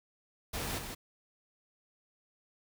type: noise with echo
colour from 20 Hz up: pink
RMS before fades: -37 dBFS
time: 0.53-0.79 s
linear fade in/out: 10 ms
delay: 160 ms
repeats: 1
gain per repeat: -5 dB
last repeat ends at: 0.95 s
effects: none